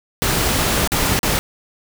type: noise with dropouts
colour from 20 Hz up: pink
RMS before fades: -18 dBFS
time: 0.22-1.39 s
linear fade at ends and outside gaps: 0 ms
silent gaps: 0.875-0.919 / 1.191-1.231 s
effects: none